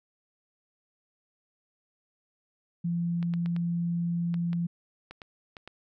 sine tone, 171.2 Hz, F3, 34 cents flat, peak -26 dBFS, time 2.84-4.67 s, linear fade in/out 10 ms
clicks, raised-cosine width 0.3 ms, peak -27 dBFS, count 10, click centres 3.228 / 3.338 / 3.46 / 3.564 / 4.342 / 4.531 / 5.11 / 5.218 / 5.568 / 5.676 s
effects none

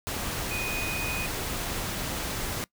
sine tone in noise, 2489 Hz, D#7, in tune, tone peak -32 dBFS, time 0.51-1.26 s, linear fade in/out 0 ms, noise pink, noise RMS -32 dBFS, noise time 0.07-2.64 s, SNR -3 dB, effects noise-tail reverb RT60 0.1 s tail -22 dB re dry

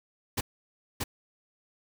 pink noise with echo, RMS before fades -29 dBFS, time 0.37-0.41 s, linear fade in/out 10 ms, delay 630 ms, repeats 1, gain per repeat -2 dB, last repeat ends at 1.04 s, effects none

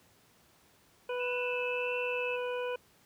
harmonic tone, 494 Hz, B4, in tune, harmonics 1 / 2 / 3 / 5 / 6, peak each -33 / -41 / -44 / -44 / -49 dBFS, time 1.09-2.76 s, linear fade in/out 5 ms
sine tone with vibrato, 2637 Hz, E7, in tune, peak -35 dBFS, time 1.19-2.37 s, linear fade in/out 20 ms, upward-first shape triangle, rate 1.6 Hz, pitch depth 25 cents each way
effects pink hiss -64 dBFS RMS until 3.05 s + high-pass 80 Hz 12 dB/octave

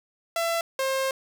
sawtooth tone pair in turn, 671 / 532.6 Hz, E5 / C5, +31 / +31 cents, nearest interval major third, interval 400 cents, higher first, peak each -20 dBFS, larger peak neither, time 0.36-0.61 / 0.79-1.11 s, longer second, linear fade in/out 2 ms, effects none

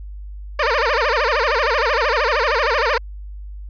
15% pulse tone with vibrato, 525 Hz, C5, 6 cents sharp, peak -9 dBFS, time 0.59-2.98 s, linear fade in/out 5 ms, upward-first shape sine, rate 13 Hz, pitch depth 280 cents each way, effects added 50 Hz sine -30 dBFS peak until 3.69 s + resampled to 11025 Hz

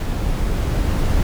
brown noise with level ramp, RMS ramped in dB -21 to -17 dBFS, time 0-1.23 s, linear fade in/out 2 ms, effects none

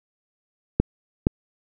clicks, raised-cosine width 3 ms, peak -3 dBFS, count 2, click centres 0.8 / 1.269 s, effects none

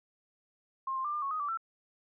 sine tone with pitch steps, 1064 / 1053 / 1187 / 1200 / 1104 / 1250 / 1160 / 1339 Hz, C6 / C6 / D6 / D6 / C#6 / D#6 / D6 / E6, +29 / +11 / +18 / +37 / -7 / +8 / -22 / +27 cents, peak -31 dBFS, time 0.87-1.574 s, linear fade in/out 5 ms, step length 88 ms, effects none

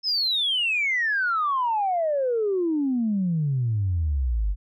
sine exponential sweep, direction down, 5274 to 46.25 Hz, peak -20 dBFS, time 0.03-4.56 s, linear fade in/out 50 ms, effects tanh soft clip ceiling -16 dBFS

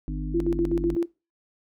harmonic tone, 50.7 Hz, G#1, 41 cents flat, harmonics 1 / 3 / 5 / 6, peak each -29 / -34 / -36 / -37 dBFS, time 0.08-0.95 s, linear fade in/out 0 ms
sine tone with tremolo, 340 Hz, F4, 46 cents flat, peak -20 dBFS, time 0.34-1.06 s, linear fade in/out 10 ms, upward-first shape square, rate 8 Hz, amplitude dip 70%
effects noise-tail reverb RT60 0.3 s tail -24 dB re dry

